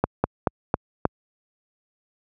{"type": "slowing click train", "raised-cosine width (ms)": 1, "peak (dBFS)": -4, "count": 5, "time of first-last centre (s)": [0.04, 1.053], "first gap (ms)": 200, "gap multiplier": 1.16, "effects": ["high-pass 60 Hz 12 dB/octave"]}